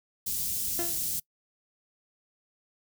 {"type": "band-stop noise", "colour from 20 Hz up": "white", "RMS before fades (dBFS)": -31, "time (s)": [0.26, 1.2], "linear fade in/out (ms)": 10, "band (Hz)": [200, 6000], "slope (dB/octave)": 12}
{"type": "tone with exponential decay", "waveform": "30% pulse", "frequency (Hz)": 343.5, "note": "F4", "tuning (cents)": -29, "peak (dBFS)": -26, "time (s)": [0.79, 1.06], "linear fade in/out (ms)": 0, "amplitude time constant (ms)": 58}
{"effects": ["noise-tail reverb RT60 0.1 s tail -24 dB re dry"]}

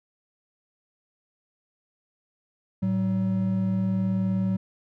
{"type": "tone pair together", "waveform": "triangle", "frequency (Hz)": [109.7, 189.18], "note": ["A2", "F#3"], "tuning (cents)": [-5, 39], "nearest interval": "major sixth", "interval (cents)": 944, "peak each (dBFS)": [-27, -21], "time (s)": [2.82, 4.57], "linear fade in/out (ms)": 10, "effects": []}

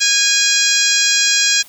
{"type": "harmonic tone with a mistuned harmonic", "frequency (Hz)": 821, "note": "G#5", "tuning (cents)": -20, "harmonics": [2, 3, 4, 5, 6, 7, 8, 9], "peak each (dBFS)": [-20, -20, -20, -20, -20, -20, -20, -20], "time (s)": [0, 1.63], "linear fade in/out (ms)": 20, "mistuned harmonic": 7, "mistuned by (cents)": -32, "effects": ["white hiss -43 dBFS RMS until 1.68 s"]}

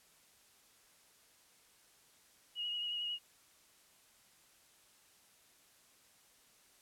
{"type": "tone with vibrato", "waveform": "sine", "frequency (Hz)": 2889, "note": "F#7", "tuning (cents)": -42, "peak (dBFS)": -36, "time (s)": [2.55, 3.19], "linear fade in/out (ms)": 50, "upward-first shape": "triangle", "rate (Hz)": 11, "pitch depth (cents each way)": 26, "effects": ["white hiss -66 dBFS RMS until 6.81 s", "low-pass 12000 Hz 12 dB/octave"]}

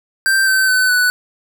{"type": "tone with pitch steps", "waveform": "square", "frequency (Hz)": [1568, 1540.2, 1512.8, 1486], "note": ["G6", "G6", "F#6", "F#6"], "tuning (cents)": [0, -31, 38, 7], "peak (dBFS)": -12, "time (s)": [0.26, 1.1], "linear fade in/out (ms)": 0, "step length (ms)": 210, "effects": []}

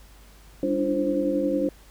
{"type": "tone cluster", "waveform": "sine", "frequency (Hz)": [199.6, 290, 300.8, 339.3, 525], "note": ["G3", "D4", "D4", "F4", "C5"], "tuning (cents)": [32, -22, 42, -50, 6], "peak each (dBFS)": [-32, -25, -32, -29, -26], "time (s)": [0.63, 1.69], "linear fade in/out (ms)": 2, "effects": ["added 50 Hz sine -49 dBFS peak until 1.9 s", "pink hiss -54 dBFS RMS until 1.9 s"]}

